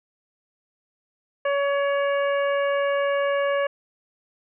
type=harmonic tone; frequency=563 Hz; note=C#5; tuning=27 cents sharp; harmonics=1 / 2 / 3 / 4 / 5; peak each=-21 / -29 / -30 / -36 / -38 dBFS; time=1.45-3.67 s; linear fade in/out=5 ms; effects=none